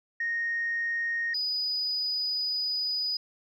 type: tone pair in turn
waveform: sine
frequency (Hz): 1859 / 4963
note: A#6 / D#8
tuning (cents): -5 / -5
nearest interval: octave + perfect fourth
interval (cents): 1700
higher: second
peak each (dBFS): -26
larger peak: neither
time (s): 0.2-1.34 / 1.34-3.17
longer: second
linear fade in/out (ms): 5
effects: tanh soft clip ceiling -22 dBFS